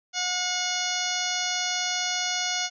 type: harmonic tone with a mistuned harmonic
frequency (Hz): 725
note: F#5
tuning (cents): -35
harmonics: 1 / 2 / 3 / 4 / 5 / 6 / 7 / 8 / 9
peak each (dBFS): -34 / -34 / -34 / -34 / -34 / -34 / -34 / -34 / -34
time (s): 0.13-2.7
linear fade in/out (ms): 50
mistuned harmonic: 5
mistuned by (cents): -61
effects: none